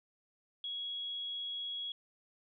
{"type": "tone", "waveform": "sine", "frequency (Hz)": 3328, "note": "G#7", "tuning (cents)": 3, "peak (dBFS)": -37, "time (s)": [0.64, 1.92], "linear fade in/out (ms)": 2, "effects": []}